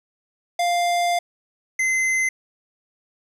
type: tone pair in turn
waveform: square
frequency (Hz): 698.5 / 2060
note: F5 / C7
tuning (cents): 0 / -28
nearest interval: octave + perfect fifth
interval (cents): 1872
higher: second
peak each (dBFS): -19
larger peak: neither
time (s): 0.59-1.19 / 1.79-2.29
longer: first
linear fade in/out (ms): 5
effects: low-pass 10000 Hz 12 dB/octave + 10-bit